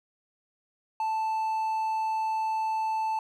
triangle tone, 880 Hz, A5, in tune, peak -24 dBFS, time 1-3.19 s, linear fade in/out 2 ms, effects none

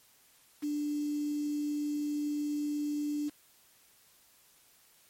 sine tone with quantisation, 294.7 Hz, D4, 6 cents sharp, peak -30 dBFS, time 0.62-3.3 s, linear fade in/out 20 ms, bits 8, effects white hiss -63 dBFS RMS until 5.09 s + MP3 64 kbps

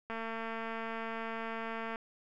click train, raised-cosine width 0.5 ms, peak -25 dBFS, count 421, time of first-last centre 0.1-1.958 s, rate 226 Hz, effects none

